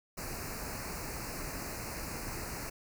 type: band-stop noise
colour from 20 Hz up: pink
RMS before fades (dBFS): -40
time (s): 0.17-2.7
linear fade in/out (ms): 10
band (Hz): 2700 to 4200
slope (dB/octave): 96
effects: none